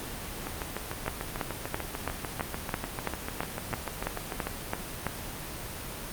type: two click trains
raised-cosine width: 0.5 ms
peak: -17 / -13 dBFS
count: 28 / 13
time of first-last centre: 0.47-4.47 / 1.08-5.067 s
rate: 6.75 / 3.01 Hz
effects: pink hiss -38 dBFS RMS until 6.12 s + Opus 32 kbps